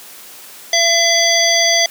harmonic tone, 674 Hz, E5, 38 cents sharp, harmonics 1 / 3 / 5 / 7 / 9, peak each -17 / -17 / -17 / -17 / -17 dBFS, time 0.73-1.86 s, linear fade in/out 2 ms, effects white hiss -37 dBFS RMS until 1.9 s + high-pass 200 Hz 12 dB/octave

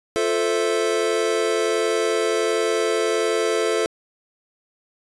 square chord, F major seventh, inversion none, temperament equal with one note detuned, 349.2 / 440 / 521.4 / 659.3 Hz, F4 / A4 / C5 / E5, 0 / 0 / -6 / 0 cents, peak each -27 / -22 / -28 / -28 dBFS, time 0.16-3.86 s, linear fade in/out 0 ms, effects resampled to 24000 Hz

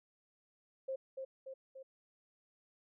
sine tone with echo, 531 Hz, C5, 25 cents sharp, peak -36 dBFS, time 0.88-0.96 s, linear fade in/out 10 ms, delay 290 ms, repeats 3, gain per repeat -4 dB, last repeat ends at 1.83 s, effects none

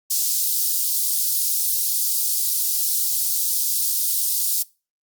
white high-pass noise, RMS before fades -21 dBFS, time 0.1-4.63 s, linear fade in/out 10 ms, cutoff 4600 Hz, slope 24 dB/octave, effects noise-tail reverb RT60 0.3 s tail -22 dB re dry + Opus 48 kbps

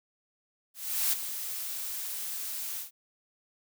blue noise with ADSR envelope, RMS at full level -26 dBFS, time 0.74-2.91 s, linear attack 390 ms, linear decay 9 ms, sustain -10 dB, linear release 130 ms, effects none

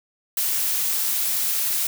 blue noise, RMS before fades -23 dBFS, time 0.37-1.87 s, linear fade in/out 2 ms, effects none

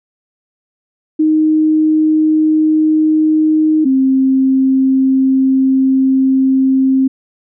sine tone pair in turn, 311.1 / 265 Hz, D#4 / C4, 0 / +22 cents, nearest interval minor third, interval 278 cents, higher first, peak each -8 dBFS, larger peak neither, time 1.19-3.85 / 3.85-7.08 s, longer second, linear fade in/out 10 ms, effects none

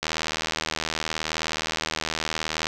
click train, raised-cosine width 0.2 ms, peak -8 dBFS, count 210, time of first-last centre 0.03-2.669 s, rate 79.2 Hz, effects none

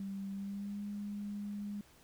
sine tone with pitch glide, 196 to 204.7 Hz, G3 to G#3, 0 to -25 cents, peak -38 dBFS, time 0-1.81 s, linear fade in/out 2 ms, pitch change +75 cents, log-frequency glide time 0.31-0.83 s, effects pink hiss -63 dBFS RMS until 2.03 s

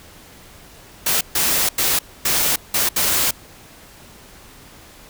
white noise bursts at uneven times, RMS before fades -18 dBFS, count 6, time 1.06-1.21 / 1.35-1.69 / 1.78-1.99 / 2.25-2.56 / 2.74-2.89 / 2.96-3.31 s, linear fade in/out 5 ms, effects pink hiss -44 dBFS RMS until 5.09 s

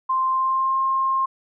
sine tone with pitch glide, 1046.5 to 1064.2 Hz, C6 to C6, 0 to +29 cents, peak -18 dBFS, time 0.09-1.26 s, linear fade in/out 10 ms, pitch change +29 cents, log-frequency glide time 0.31-0.79 s, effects none

